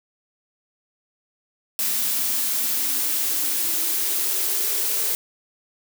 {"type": "noise with high-pass filter sweep", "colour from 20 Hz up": "blue", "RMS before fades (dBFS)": -23, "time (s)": [1.79, 5.15], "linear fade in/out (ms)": 0, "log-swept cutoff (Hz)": [210, 430], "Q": 7.6, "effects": []}